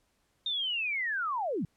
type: linear sweep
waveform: sine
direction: down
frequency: 3680 to 130.81 Hz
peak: -29 dBFS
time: 0.46-1.65 s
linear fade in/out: 2 ms
effects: pink hiss -73 dBFS RMS until 1.76 s + low-pass 12000 Hz 12 dB/octave